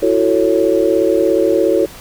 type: chord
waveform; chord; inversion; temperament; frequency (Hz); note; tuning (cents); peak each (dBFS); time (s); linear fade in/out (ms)
sine; F# minor seventh; third; just; 333 / 370 / 444 / 555; E4 / F#4 / A4 / C#5; +18 / 0 / +16 / +2; -16; 0.02-1.86; 10
effects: pink hiss -36 dBFS RMS until 2 s